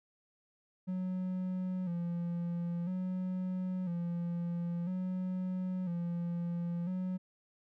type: tone with vibrato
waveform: triangle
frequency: 178.1 Hz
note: F3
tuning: 34 cents sharp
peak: -31 dBFS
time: 0.87-7.18 s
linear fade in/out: 20 ms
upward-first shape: square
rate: 0.5 Hz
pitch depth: 60 cents each way
effects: none